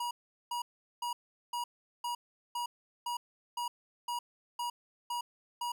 square tone bursts, 960 Hz, B5, 49 cents flat, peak -34 dBFS, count 12, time 0-5.72 s, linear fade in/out 5 ms, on 110 ms, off 400 ms, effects none

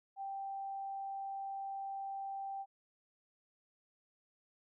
sine tone, 784 Hz, G5, in tune, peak -39 dBFS, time 0.16-2.66 s, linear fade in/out 50 ms, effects none

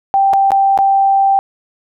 sine tone with dropouts, 784 Hz, G5, in tune, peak -8 dBFS, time 0.14-1.39 s, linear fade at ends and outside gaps 0 ms, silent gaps 0.332-0.336 / 0.506-0.518 / 0.776-0.788 s, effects none

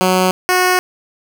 10% pulse tone pair in turn, 185 / 365.5 Hz, F#3 / F#4, 0 / -21 cents, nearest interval octave, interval 1179 cents, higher second, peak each -3 dBFS, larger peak neither, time 0.01-0.31 / 0.49-0.79 s, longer neither, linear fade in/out 0 ms, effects none

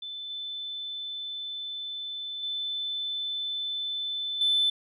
sine tone with level steps, 3520 Hz, A7, in tune, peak -35 / -33 / -29 / -20 dBFS, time 0.02-4.7 s, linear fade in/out 5 ms, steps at 0.3 / 2.43 / 4.41 s, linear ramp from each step 2 ms, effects tanh soft clip ceiling -17 dBFS

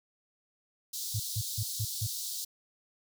pink high-pass noise, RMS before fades -37 dBFS, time 0.93-2.45 s, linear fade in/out 10 ms, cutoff 3800 Hz, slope 48 dB/octave
sine tone bursts, 107.2 Hz, A2, 45 cents flat, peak -29 dBFS, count 5, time 1.14-2.07 s, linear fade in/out 10 ms, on 58 ms, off 160 ms
effects none

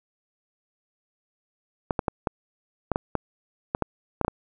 clicks, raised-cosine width 1 ms, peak -9 dBFS, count 12, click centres 1.908 / 1.992 / 2.082 / 2.272 / 2.917 / 2.959 / 3.153 / 3.749 / 3.823 / 4.213 / 4.248 / 4.281 s, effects none

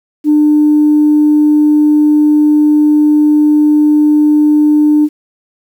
sine tone, 300 Hz, D4, 37 cents sharp, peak -4 dBFS, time 0.24-5.09 s, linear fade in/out 50 ms, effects tanh soft clip ceiling -1 dBFS + 7-bit

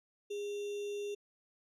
sine tone with sample-and-hold, 409.2 Hz, G#4, 26 cents flat, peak -36 dBFS, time 0.3-1.15 s, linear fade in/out 10 ms, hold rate 3150 Hz, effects low-pass 9000 Hz 12 dB/octave

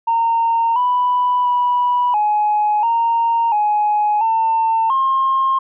sine tone with pitch steps, 919 / 989 / 980 / 841 / 925 / 839 / 899 / 1067 Hz, A#5 / B5 / B5 / G#5 / A#5 / G#5 / A5 / C6, -25 / +2 / -14 / +22 / -14 / +17 / +37 / +34 cents, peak -12 dBFS, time 0.07-5.59 s, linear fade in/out 10 ms, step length 690 ms, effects tanh soft clip ceiling -9 dBFS

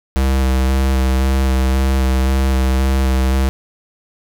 square tone with vibrato, 65.8 Hz, C2, 10 cents sharp, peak -13 dBFS, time 0.16-3.49 s, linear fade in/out 0 ms, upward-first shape square, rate 1.9 Hz, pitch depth 15 cents each way, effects none

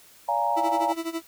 sine chord, Bb dominant seventh, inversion first, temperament equal with one note detuned, 578.2 / 698.5 / 830.6 / 932.3 Hz, D5 / F5 / Ab5 / Bb5, -27 / 0 / 0 / 0 cents, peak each -31 / -28 / -27 / -25 dBFS, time 0.28-0.93 s, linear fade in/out 10 ms
40% pulse tone with tremolo, 329.6 Hz, E4, in tune, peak -25 dBFS, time 0.56-1.22 s, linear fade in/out 20 ms, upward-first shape sine, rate 12 Hz, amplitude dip 85%
effects white hiss -53 dBFS RMS until 1.27 s

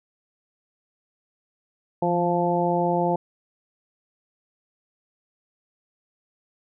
harmonic tone with a mistuned harmonic, 174.61 Hz, F3, in tune, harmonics 1 / 2 / 3 / 4 / 5, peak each -26 / -26 / -26 / -26 / -26 dBFS, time 2.02-3.16 s, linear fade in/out 5 ms, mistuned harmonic 1, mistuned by -31 cents, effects none

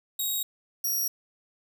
5% pulse tone pair in turn, 3790 / 5679 Hz, A#7 / F8, +28 / +28 cents, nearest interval perfect fifth, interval 700 cents, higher second, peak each -19 / -20 dBFS, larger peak first, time 0.19-0.43 / 0.84-1.08 s, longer neither, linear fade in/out 5 ms, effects none

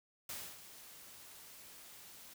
white noise with ADSR envelope, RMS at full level -43 dBFS, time 0.29-2.34 s, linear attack 4 ms, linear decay 270 ms, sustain -12 dB, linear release 8 ms, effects none

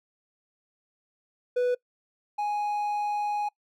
triangle tone pair in turn, 493.9 / 830.6 Hz, B4 / G#5, 0 / 0 cents, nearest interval major sixth, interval 900 cents, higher second, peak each -20 / -24 dBFS, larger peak first, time 1.56-1.75 / 2.38-3.49 s, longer second, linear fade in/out 10 ms, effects noise-tail reverb RT60 0.1 s tail -23 dB re dry

